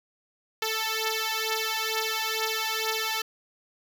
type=beating tone pair; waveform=5% pulse; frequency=440 / 442.2 Hz; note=A4 / A4; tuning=0 / +9 cents; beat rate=2.2 Hz; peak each=-18 dBFS; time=0.62-3.22 s; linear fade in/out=5 ms; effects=none